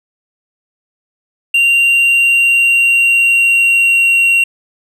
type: tone with pitch glide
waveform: triangle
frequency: 2770 to 2748 Hz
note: F7 to F7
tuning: -15 to -29 cents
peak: -6 dBFS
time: 1.54-4.44 s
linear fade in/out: 5 ms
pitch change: -14 cents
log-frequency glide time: 1.73-4.28 s
effects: none